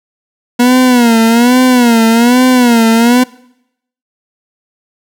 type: tone with vibrato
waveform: 40% pulse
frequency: 240 Hz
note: B3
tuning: 49 cents flat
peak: -4 dBFS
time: 0.59-3.24 s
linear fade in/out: 10 ms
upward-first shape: sine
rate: 1.2 Hz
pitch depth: 110 cents each way
effects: noise-tail reverb RT60 0.8 s tail -23 dB re dry